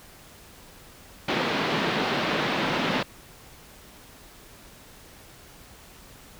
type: band-pass noise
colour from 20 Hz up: pink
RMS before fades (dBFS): -26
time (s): 1.28-3.03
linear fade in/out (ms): 5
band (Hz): 160 to 3900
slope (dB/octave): 24
effects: pink hiss -49 dBFS RMS until 6.39 s